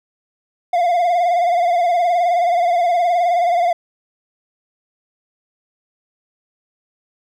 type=tone with vibrato; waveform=triangle; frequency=698.5 Hz; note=F5; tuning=in tune; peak=-11 dBFS; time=0.73-3.73 s; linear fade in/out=5 ms; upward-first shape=sine; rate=19 Hz; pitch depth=62 cents each way; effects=none